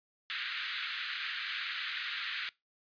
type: band-pass noise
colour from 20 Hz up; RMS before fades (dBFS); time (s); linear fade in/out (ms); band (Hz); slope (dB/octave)
pink; -38; 0.3-2.49; 0; 1400 to 4200; 48
effects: noise-tail reverb RT60 0.2 s tail -22 dB re dry + resampled to 11025 Hz